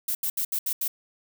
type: noise bursts at uneven times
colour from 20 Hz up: violet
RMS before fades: -27 dBFS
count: 6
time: 0.08-0.15 / 0.23-0.3 / 0.37-0.45 / 0.52-0.59 / 0.66-0.73 / 0.81-0.88 s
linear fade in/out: 5 ms
effects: none